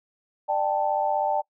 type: chord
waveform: sine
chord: D suspended fourth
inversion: none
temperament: equal with one note detuned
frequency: 596.6 / 784 / 880 Hz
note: D5 / G5 / A5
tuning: +27 / 0 / 0 cents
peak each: -27 / -25 / -26 dBFS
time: 0.48-1.42 s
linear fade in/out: 20 ms
effects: noise-tail reverb RT60 0.1 s tail -24 dB re dry